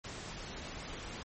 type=noise; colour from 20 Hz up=pink; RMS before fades=-44 dBFS; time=0.04-1.23 s; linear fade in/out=5 ms; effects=MP3 32 kbps